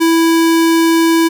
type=tone; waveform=square; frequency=329.6 Hz; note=E4; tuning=in tune; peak=-9 dBFS; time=0-1.29 s; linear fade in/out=20 ms; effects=none